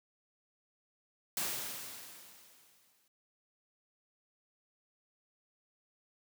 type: noise with exponential decay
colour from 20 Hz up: white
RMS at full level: -34 dBFS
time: 1.37-3.08 s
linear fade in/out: 2 ms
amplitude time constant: 370 ms
effects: high-pass 100 Hz 12 dB/octave